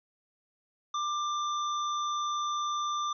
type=tone; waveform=square; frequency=1187 Hz; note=D6; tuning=18 cents sharp; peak=-30 dBFS; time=0.94-3.13 s; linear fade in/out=5 ms; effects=resampled to 16000 Hz